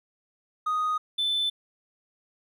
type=tone pair in turn; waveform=triangle; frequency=1244.5 / 3520 Hz; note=D#6 / A7; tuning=0 / 0 cents; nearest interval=octave + tritone; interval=1800 cents; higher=second; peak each=-21 dBFS; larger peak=neither; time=0.66-0.98 / 1.18-1.5 s; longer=neither; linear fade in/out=10 ms; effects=tanh soft clip ceiling -19 dBFS